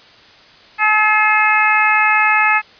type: harmonic tone with a mistuned harmonic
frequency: 428.9 Hz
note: A4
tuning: 44 cents flat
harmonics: 2 / 3 / 4 / 5 / 6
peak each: -17 / -17 / -17 / -17 / -17 dBFS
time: 0.78-2.62 s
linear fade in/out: 50 ms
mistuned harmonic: 5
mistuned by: -16 cents
effects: white hiss -44 dBFS RMS until 2.79 s + resampled to 11025 Hz